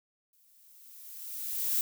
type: noise with exponential growth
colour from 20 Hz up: violet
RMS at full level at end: -27 dBFS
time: 0.33-1.81 s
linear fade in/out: 1 ms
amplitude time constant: 320 ms
effects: none